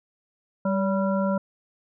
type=harmonic tone with a mistuned harmonic; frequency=196 Hz; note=G3; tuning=in tune; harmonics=1 / 3 / 5 / 7; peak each=-23 / -26 / -32 / -34 dBFS; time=0.65-1.38 s; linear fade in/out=5 ms; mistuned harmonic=3; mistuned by=-48 cents; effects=none